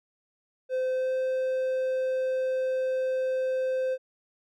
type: tone with pitch glide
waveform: triangle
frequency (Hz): 515 to 518.6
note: C5 to C5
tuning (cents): -28 to -15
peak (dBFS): -23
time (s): 0.69-3.98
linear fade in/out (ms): 50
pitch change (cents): +13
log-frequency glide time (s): 0.94-1.13
effects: none